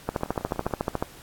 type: two click trains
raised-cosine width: 1 ms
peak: -24 / -10 dBFS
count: 12 / 14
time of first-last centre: 0.16-0.71 / 0.09-1.025 s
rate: 20 / 13.9 Hz
effects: pink hiss -48 dBFS RMS until 1.22 s + AAC 64 kbps